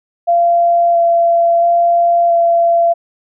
sine tone with vibrato, 684 Hz, F5, 36 cents flat, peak -8 dBFS, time 0.27-2.94 s, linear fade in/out 20 ms, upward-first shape square, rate 0.74 Hz, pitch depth 9 cents each way, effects none

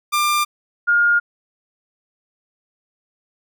sawtooth / sine tone pair in turn, 1193 / 1418.7 Hz, D6 / F6, +27 / +27 cents, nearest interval minor third, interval 300 cents, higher second, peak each -12 dBFS, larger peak neither, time 0.12-0.45 / 0.87-1.2 s, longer neither, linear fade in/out 20 ms, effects none

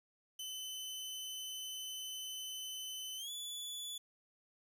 sawtooth tone with pitch glide, 3036 to 3447 Hz, F#7 to A7, +44 to -36 cents, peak -39 dBFS, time 0.39-3.98 s, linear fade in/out 5 ms, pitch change +220 cents, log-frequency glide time 3.17-3.31 s, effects 11-bit

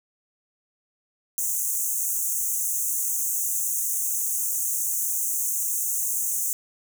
pink high-pass noise, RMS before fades -26 dBFS, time 1.38-6.53 s, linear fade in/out 0 ms, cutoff 6200 Hz, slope 96 dB/octave, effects none

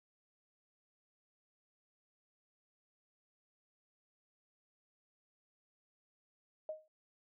sine tone with exponential decay, 623 Hz, D#5, 2 cents sharp, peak -35 dBFS, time 6.69-6.88 s, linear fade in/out 2 ms, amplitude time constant 40 ms, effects none

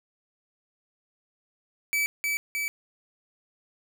45% pulse tone with echo, 2300 Hz, D7, 37 cents flat, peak -23 dBFS, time 1.93-2.06 s, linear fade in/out 0 ms, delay 310 ms, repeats 2, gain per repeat -2 dB, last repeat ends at 2.68 s, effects none

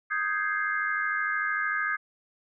sine chord, Ab major seventh, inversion second, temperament equal, 1244.5 / 1568 / 1661.2 / 2093 Hz, Eb6 / G6 / Ab6 / C7, 0 / 0 / 0 / 0 cents, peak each -31 / -31 / -30 / -34 dBFS, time 0.1-1.97 s, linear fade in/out 20 ms, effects none

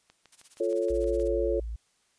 click train, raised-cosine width 0.2 ms, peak -35 dBFS, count 8, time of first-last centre 0.1-1.199 s, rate 6.37 Hz
blue noise with tremolo, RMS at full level -48 dBFS, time 0.32-1.28 s, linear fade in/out 5 ms, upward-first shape sine, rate 16 Hz, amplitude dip 95%
sine chord, F augmented, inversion none, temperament equal, 349.2 / 440 / 554.4 Hz, F4 / A4 / C#5, 0 / 0 / 0 cents, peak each -29 dBFS, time 0.6-1.6 s, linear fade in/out 5 ms
sine tone, 56.2 Hz, A1, 37 cents sharp, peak -32 dBFS, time 0.9-1.76 s, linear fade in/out 5 ms
effects white hiss -69 dBFS RMS until 2.18 s + resampled to 22050 Hz

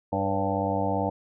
harmonic tone with a mistuned harmonic, 98 Hz, G2, in tune, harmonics 1 / 2 / 3 / 5 / 6 / 7 / 8 / 9, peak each -32 / -32 / -32 / -32 / -32 / -32 / -32 / -32 dBFS, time 0.12-1.1 s, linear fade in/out 10 ms, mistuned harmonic 6, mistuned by -47 cents, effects none

